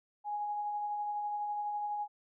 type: tone with tremolo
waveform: sine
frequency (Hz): 830.6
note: G#5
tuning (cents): 0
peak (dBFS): -32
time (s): 0.24-2.08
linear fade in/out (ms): 50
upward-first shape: sine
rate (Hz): 12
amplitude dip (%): 25
effects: none